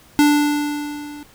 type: tone with level ramp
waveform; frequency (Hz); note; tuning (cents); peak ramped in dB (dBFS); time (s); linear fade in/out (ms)
square; 293.7; D4; 0; -10 to -34; 0.19-1.23; 0
effects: pink hiss -49 dBFS RMS until 1.34 s